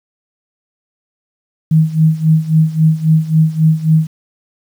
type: tone with tremolo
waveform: sine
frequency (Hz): 158.4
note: D#3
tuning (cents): +31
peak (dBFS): -5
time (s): 1.71-4.07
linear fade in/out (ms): 5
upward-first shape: sine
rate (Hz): 3.7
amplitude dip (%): 85
effects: 7-bit